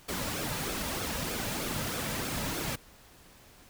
pink noise with flanger, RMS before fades -34 dBFS, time 0.08-2.76 s, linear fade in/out 10 ms, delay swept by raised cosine 1 to 2.8 ms, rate 3.2 Hz, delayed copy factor -0.55, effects pink hiss -56 dBFS RMS until 3.69 s

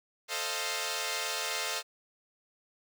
5% pulse chord, F dominant seventh, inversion first, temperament equal, 440 / 523.3 / 622.3 / 698.5 Hz, A4 / C5 / Eb5 / F5, 0 / 0 / 0 / 0 cents, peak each -26 dBFS, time 0.28-1.83 s, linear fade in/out 50 ms, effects none

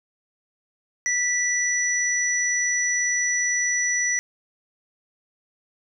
sine tone pair together, 1966 / 5891 Hz, B6 / F#8, -8 / -8 cents, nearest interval octave + perfect fifth, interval 1900 cents, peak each -23 dBFS, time 1.06-4.19 s, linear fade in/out 0 ms, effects none

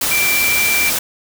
sine tone in noise, 2349 Hz, D7, in tune, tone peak -15 dBFS, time 0.11-0.9 s, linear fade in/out 5 ms, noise white, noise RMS -18 dBFS, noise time 0.01-0.99 s, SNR 0 dB, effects none

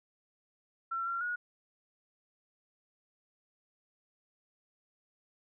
sine tone with pitch steps, 1352 / 1373 / 1450 Hz, E6 / F6 / F#6, +43 / -30 / -35 cents, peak -32 dBFS, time 0.91-1.36 s, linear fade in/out 10 ms, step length 150 ms, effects none

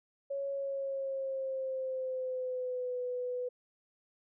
sine tone with pitch glide, 554.4 to 496.8 Hz, C#5 to B4, 0 to +10 cents, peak -33 dBFS, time 0.3-3.49 s, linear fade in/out 10 ms, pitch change -190 cents, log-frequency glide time 0.51-2.99 s, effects none

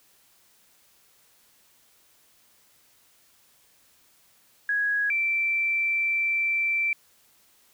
sine tone pair in turn, 1661.2 / 2340 Hz, G#6 / D7, 0 / -7 cents, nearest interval tritone, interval 593 cents, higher second, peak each -22 dBFS, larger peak neither, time 4.69-5.1 / 5.1-6.93 s, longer second, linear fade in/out 2 ms, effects white hiss -61 dBFS RMS until 7.73 s

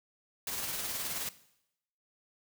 white noise with tremolo, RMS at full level -35 dBFS, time 0.47-1.29 s, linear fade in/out 2 ms, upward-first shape sine, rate 19 Hz, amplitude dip 35%, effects noise-tail reverb RT60 0.8 s tail -17 dB re dry

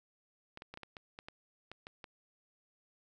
clicks, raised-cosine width 0.3 ms, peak -30 dBFS, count 11, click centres 0.574 / 0.621 / 0.74 / 0.774 / 0.833 / 0.968 / 1.189 / 1.285 / 1.716 / 1.869 / 2.042 s, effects none

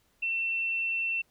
sine tone, 2695 Hz, E7, 38 cents sharp, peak -27 dBFS, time 0.22-1.22 s, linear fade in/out 10 ms, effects pink hiss -69 dBFS RMS until 1.3 s

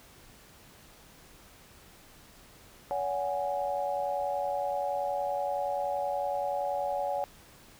sine chord, C# suspended fourth, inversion none, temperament equal with one note detuned, 567.7 / 740 / 830.6 Hz, C#5 / F#5 / G#5, +41 / 0 / 0 cents, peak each -32 / -33 / -34 dBFS, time 2.91-7.24 s, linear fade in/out 0 ms, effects pink hiss -55 dBFS RMS until 7.79 s

